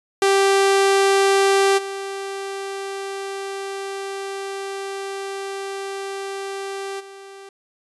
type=tone with level steps; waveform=sawtooth; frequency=392 Hz; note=G4; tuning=in tune; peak=-10 / -23 / -34 dBFS; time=0.22-7.49 s; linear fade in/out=2 ms; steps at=1.77 / 6.99 s; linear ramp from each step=20 ms; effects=resampled to 24000 Hz